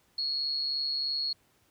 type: tone with amplitude modulation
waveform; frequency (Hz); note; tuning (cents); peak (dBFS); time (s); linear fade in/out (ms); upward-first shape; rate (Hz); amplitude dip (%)
sine; 4324; C#8; -44; -26; 0.18-1.33; 5; sine; 143; 50
effects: pink hiss -67 dBFS RMS until 1.7 s + high-pass 60 Hz 12 dB/octave